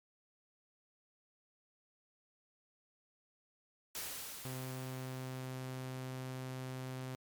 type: noise with exponential decay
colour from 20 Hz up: white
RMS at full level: -41 dBFS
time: 3.95-6.44 s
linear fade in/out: 1 ms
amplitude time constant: 540 ms
type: tone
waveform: sawtooth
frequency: 129.5 Hz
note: C3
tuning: 17 cents flat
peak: -37 dBFS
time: 4.45-7.15 s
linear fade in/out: 0 ms
effects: MP3 96 kbps